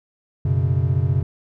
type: chord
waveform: triangle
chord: F# suspended fourth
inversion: none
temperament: equal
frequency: 92.5 / 123.47 / 138.59 Hz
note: F#2 / B2 / C#3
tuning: 0 / 0 / 0 cents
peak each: -19 dBFS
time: 0.45-1.23 s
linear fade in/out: 5 ms
effects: none